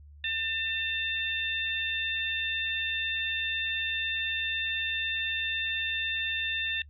harmonic tone, 898 Hz, A5, 35 cents sharp, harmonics 2 / 3 / 4, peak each -33 / -33 / -33 dBFS, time 0.24-6.82 s, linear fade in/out 2 ms, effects noise-tail reverb RT60 0.1 s tail -24 dB re dry + added 73 Hz sine -48 dBFS peak until 6.89 s

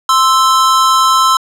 square tone pair together, 1046.5 / 1316.9 Hz, C6 / E6, 0 / -2 cents, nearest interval major third, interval 398 cents, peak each -11 dBFS, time 0.09-1.37 s, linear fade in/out 2 ms, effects low-pass 10000 Hz 12 dB/octave

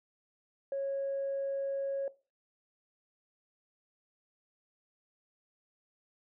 sine tone, 550 Hz, C#5, 14 cents flat, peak -30 dBFS, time 0.72-2.08 s, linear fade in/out 2 ms, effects noise-tail reverb RT60 0.3 s tail -18 dB re dry + tanh soft clip ceiling -28 dBFS

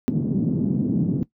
white band-pass noise, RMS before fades -22 dBFS, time 0.08-1.23 s, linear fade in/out 0 ms, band 140 to 250 Hz, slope 24 dB/octave, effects noise-tail reverb RT60 0.1 s tail -17 dB re dry

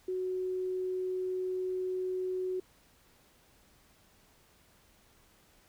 sine tone, 370 Hz, F#4, in tune, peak -31 dBFS, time 0.08-2.6 s, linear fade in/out 5 ms, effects pink hiss -64 dBFS RMS until 5.68 s

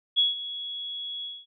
sine tone with ADSR envelope, 3353 Hz, G#7, 16 cents sharp, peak -17 dBFS, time 0.16-1.46 s, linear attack 27 ms, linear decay 160 ms, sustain -15 dB, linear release 220 ms, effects none

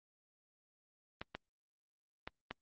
clicks, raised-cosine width 0.3 ms, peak -24 dBFS, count 4, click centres 1.215 / 1.35 / 2.275 / 2.51 s, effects low-pass 4000 Hz 12 dB/octave + Opus 24 kbps

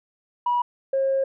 sine tone pair in turn, 970 / 538.9 Hz, B5 / C#5, -31 / -49 cents, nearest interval minor seventh, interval 1018 cents, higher first, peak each -18 dBFS, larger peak neither, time 0.46-0.62 / 0.93-1.24 s, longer second, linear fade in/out 5 ms, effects tanh soft clip ceiling -15 dBFS

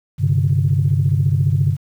sine chord, G suspended fourth, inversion none, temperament equal with one note detuned, 98 / 132.18 / 146.83 Hz, G2 / C3 / D3, 0 / +18 / 0 cents, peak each -17 dBFS, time 0.18-1.77 s, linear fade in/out 50 ms, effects tanh soft clip ceiling -5 dBFS + 8-bit

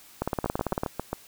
two click trains, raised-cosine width 1 ms, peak -12 / -14 dBFS, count 12 / 6, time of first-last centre 0.22-0.835 / 0.46-1.13 s, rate 17.9 / 7.46 Hz, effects white hiss -52 dBFS RMS until 1.27 s

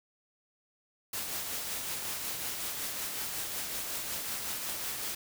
white noise with tremolo, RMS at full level -35 dBFS, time 1.13-5.15 s, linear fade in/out 5 ms, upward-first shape triangle, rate 5.4 Hz, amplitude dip 35%, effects none

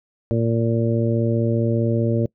harmonic tone, 115.2 Hz, A#2, 20 cents flat, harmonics 1 / 2 / 3 / 4 / 5, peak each -20 / -23 / -25 / -26 / -27 dBFS, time 0.31-2.26 s, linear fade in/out 0 ms, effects noise-tail reverb RT60 0.1 s tail -24 dB re dry

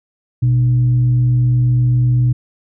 sine tone with frequency modulation, 123.47 Hz, B2, in tune, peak -10 dBFS, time 0.42-2.33 s, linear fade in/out 10 ms, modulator 175 Hz, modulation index 0.21, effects none

